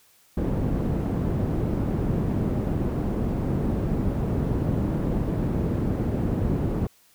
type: low-pass noise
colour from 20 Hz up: white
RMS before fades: -25 dBFS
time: 0.37-6.87 s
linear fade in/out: 5 ms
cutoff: 240 Hz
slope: 12 dB/octave
effects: white hiss -59 dBFS RMS until 7.14 s